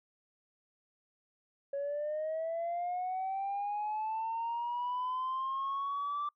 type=linear sweep; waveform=sine; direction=up; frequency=554.4 to 1174.7 Hz; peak=-31 dBFS; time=1.73-6.29 s; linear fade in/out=5 ms; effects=noise-tail reverb RT60 0.1 s tail -25 dB re dry + tanh soft clip ceiling -30 dBFS